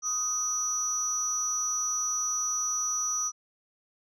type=tone cluster; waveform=sine; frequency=1250 / 5740 / 6000 Hz; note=D#6 / F8 / F#8; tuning=+8 / +47 / +23 cents; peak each=-34 / -31 / -28 dBFS; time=0.02-3.32 s; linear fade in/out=50 ms; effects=tanh soft clip ceiling -21 dBFS